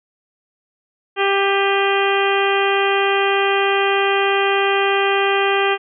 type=harmonic tone with a mistuned harmonic; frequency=394.8 Hz; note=G4; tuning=12 cents sharp; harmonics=1 / 2 / 3 / 4 / 5 / 6 / 7 / 8; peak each=-18 / -21 / -23 / -24 / -25 / -26 / -26 / -27 dBFS; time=1.16-5.78 s; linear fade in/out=50 ms; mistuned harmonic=6; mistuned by=+54 cents; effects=none